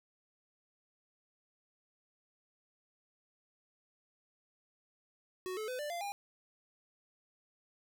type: tone with pitch steps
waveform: square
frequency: 370 / 432.4 / 505.4 / 590.7 / 690.4 / 807 Hz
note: F#4 / A4 / B4 / D5 / F5 / G#5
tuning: 0 / -30 / +40 / +10 / -20 / -50 cents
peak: -38 dBFS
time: 5.46-6.12 s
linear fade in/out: 0 ms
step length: 110 ms
effects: none